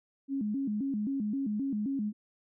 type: tone with vibrato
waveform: sine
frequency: 239.9 Hz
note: A#3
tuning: 50 cents sharp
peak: -29 dBFS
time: 0.28-2.13 s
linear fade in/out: 50 ms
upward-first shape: square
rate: 3.8 Hz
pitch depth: 230 cents each way
effects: none